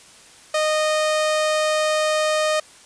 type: tone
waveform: sawtooth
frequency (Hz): 617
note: D#5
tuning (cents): -15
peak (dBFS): -14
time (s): 0.54-2.6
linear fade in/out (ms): 5
effects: white hiss -47 dBFS RMS until 2.85 s + resampled to 22050 Hz